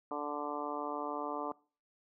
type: harmonic tone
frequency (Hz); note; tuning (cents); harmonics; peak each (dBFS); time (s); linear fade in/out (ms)
146.83; D3; 0; 2 / 3 / 4 / 5 / 6 / 7 / 8; -42 / -43 / -43 / -43 / -43 / -43 / -43; 0.11-1.52; 2
effects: noise-tail reverb RT60 0.4 s tail -23 dB re dry